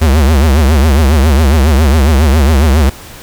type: tone with vibrato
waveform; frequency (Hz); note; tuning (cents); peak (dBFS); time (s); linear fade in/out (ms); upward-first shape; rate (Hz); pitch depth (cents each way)
square; 73; D2; -10; -6; 0.01-2.9; 10; triangle; 7.3; 230
effects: pink hiss -32 dBFS RMS until 3.22 s